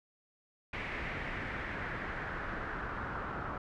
pink noise with low-pass filter sweep, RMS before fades -39 dBFS, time 0.73-3.58 s, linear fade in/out 5 ms, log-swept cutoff 2200 to 1300 Hz, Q 3.3, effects none

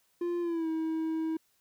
triangle tone with pitch glide, 347.7 to 320.7 Hz, F4 to E4, -8 to -48 cents, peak -27 dBFS, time 0.21-1.37 s, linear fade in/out 5 ms, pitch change -140 cents, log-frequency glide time 0.41-0.68 s, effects white hiss -71 dBFS RMS until 1.6 s

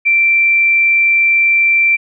sine tone, 2349 Hz, D7, in tune, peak -8 dBFS, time 0.05-1.97 s, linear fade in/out 20 ms, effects none

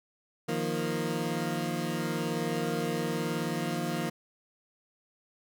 20% pulse chord, Eb suspended second, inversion none, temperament equal, 155.56 / 174.61 / 233.1 Hz, Eb3 / F3 / Bb3, 0 / 0 / 0 cents, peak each -29 dBFS, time 0.48-4.1 s, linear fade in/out 10 ms, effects none

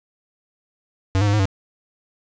square tone with pitch steps, 95.8 / 104 / 101.5 / 106.4 / 96.6 Hz, G2 / G#2 / G#2 / G#2 / G2, -39 / +3 / -39 / +42 / -25 cents, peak -16 dBFS, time 1.15-1.455 s, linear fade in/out 0 ms, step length 61 ms, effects resampled to 16000 Hz + 9-bit

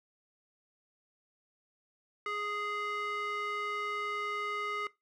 square tone with band-pass filter, 415.3 Hz, G#4, in tune, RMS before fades -36 dBFS, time 2.26-4.87 s, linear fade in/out 2 ms, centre 1600 Hz, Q 3.3, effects noise-tail reverb RT60 0.2 s tail -19 dB re dry

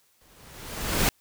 pink noise with exponential growth, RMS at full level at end -20 dBFS, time 0.21-1.09 s, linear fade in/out 1 ms, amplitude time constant 190 ms, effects white hiss -65 dBFS RMS until 1.2 s

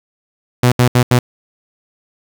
sawtooth tone bursts at uneven times, 123.47 Hz, B2, in tune, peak -4 dBFS, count 4, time 0.63-0.72 / 0.79-0.88 / 0.95-1.03 / 1.11-1.19 s, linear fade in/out 5 ms, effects 7-bit

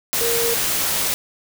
sine tone in noise, 466.2 Hz, A#4, in tune, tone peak -21 dBFS, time 0.21-0.54 s, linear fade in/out 0 ms, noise white, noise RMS -21 dBFS, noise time 0.13-1.14 s, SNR -3 dB, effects none

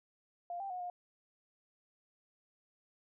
sine tone with pitch steps, 699 / 787 / 727 / 712 Hz, F5 / G5 / F#5 / F5, +1 / +7 / -31 / +33 cents, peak -38 dBFS, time 0.5-0.9 s, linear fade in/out 2 ms, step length 100 ms, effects none

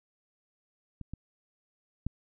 clicks, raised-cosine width 5 ms, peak -28 / -26 / -19 dBFS, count 3, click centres 1.013 / 1.136 / 2.066 s, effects none

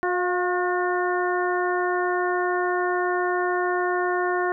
harmonic tone with a mistuned harmonic, 360.7 Hz, F#4, 44 cents flat, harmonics 1 / 2 / 3 / 4 / 5, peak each -24 / -27 / -29 / -30 / -31 dBFS, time 0.03-4.52 s, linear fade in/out 0 ms, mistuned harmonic 2, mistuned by -28 cents, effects none

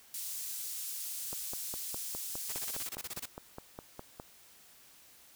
pink high-pass noise, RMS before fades -40 dBFS, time 0.14-2.87 s, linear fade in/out 2 ms, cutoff 7200 Hz, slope 12 dB/octave
click train, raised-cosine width 1 ms, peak -28 dBFS, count 15, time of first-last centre 1.33-4.199 s, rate 4.88 Hz
white noise bursts, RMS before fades -40 dBFS, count 13, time 2.49-3.258 s, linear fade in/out 5 ms, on 36 ms, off 25 ms
effects white hiss -59 dBFS RMS until 5.35 s

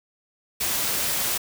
white noise, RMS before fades -25 dBFS, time 0.6-1.38 s, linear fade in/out 10 ms, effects none

